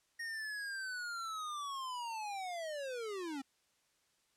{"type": "linear sweep", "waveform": "square", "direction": "down", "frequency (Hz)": [1864.7, 260.7], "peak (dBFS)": -40, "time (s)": [0.19, 3.42], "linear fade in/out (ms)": 10, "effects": ["white hiss -75 dBFS RMS until 4.36 s", "low-pass 9000 Hz 12 dB/octave"]}